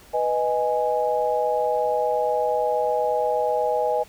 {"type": "chord", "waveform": "sine", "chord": "G# minor", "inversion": "first", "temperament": "equal", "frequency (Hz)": [493.9, 622.3, 830.6], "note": ["B4", "D#5", "G#5"], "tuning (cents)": [0, 0, 0], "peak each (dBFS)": -24, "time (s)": [0.13, 4.04], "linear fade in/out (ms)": 20, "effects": ["pink hiss -50 dBFS RMS until 4.08 s"]}